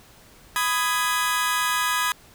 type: chord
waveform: sawtooth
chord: G# minor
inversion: first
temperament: just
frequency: 996.7 / 1245.9 / 1661.2 Hz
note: B5 / D#6 / G#6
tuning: +16 / +2 / 0 cents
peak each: -22 dBFS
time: 0.56-2.12 s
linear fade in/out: 0 ms
effects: pink hiss -51 dBFS RMS until 2.34 s